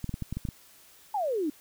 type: clicks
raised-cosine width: 5 ms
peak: -20 dBFS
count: 8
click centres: 0.043 / 0.093 / 0.141 / 0.223 / 0.326 / 0.37 / 0.452 / 0.488 s
type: exponential sweep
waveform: sine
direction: down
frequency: 884 to 282 Hz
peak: -26 dBFS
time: 1.14-1.5 s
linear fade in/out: 5 ms
effects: white hiss -56 dBFS RMS until 1.6 s